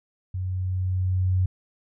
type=tone with level ramp; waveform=sine; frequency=92.5 Hz; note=F#2; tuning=in tune; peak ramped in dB=-26 to -18 dBFS; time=0.34-1.46 s; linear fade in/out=5 ms; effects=none